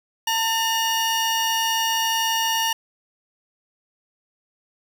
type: tone pair together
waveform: 30% pulse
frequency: 901.9 / 2866 Hz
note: A5 / F7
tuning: +43 / +44 cents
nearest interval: octave + minor sixth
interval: 2001 cents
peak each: -20 dBFS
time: 0.27-2.73 s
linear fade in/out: 5 ms
effects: none